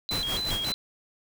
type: tone with vibrato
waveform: sine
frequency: 3627 Hz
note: A#7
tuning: 48 cents flat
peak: -28 dBFS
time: 0.09-0.74 s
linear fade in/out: 0 ms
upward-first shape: square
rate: 3.6 Hz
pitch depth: 180 cents each way
type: noise with tremolo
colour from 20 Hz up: pink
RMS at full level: -31 dBFS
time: 0.11-0.72 s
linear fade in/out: 0 ms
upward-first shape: sine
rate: 5.5 Hz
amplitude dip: 70%
effects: none